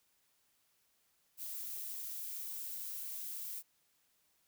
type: noise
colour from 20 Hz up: violet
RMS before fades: -43 dBFS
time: 1.37-3.63 s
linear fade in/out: 50 ms
effects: white hiss -75 dBFS RMS until 4.47 s